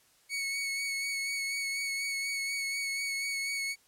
sawtooth tone with vibrato, 2217 Hz, C#7, in tune, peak -28 dBFS, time 0.29-3.76 s, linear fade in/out 50 ms, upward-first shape sine, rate 4.1 Hz, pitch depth 21 cents each way, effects white hiss -65 dBFS RMS until 3.87 s + low-pass 12000 Hz 12 dB/octave

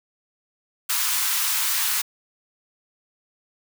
white high-pass noise, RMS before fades -23 dBFS, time 0.89-2.02 s, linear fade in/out 10 ms, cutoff 900 Hz, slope 48 dB/octave, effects none

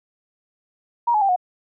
sine tone with pitch steps, 947 / 848 / 787 / 727 Hz, A#5 / G#5 / G5 / F#5, +27 / +36 / +7 / -31 cents, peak -15 dBFS, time 1.07-1.362 s, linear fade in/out 10 ms, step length 73 ms, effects none

